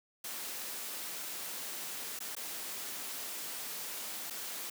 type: noise with dropouts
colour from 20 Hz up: white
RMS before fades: -41 dBFS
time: 0.24-4.7 s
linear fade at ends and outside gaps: 5 ms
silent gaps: 2.191-2.203 / 2.352-2.365 / 4.301-4.306 s
effects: high-pass 200 Hz 12 dB/octave